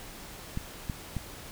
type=clicks; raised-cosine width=5 ms; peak=-19 dBFS; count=3; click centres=0.574 / 0.898 / 1.167 s; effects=pink hiss -45 dBFS RMS until 1.51 s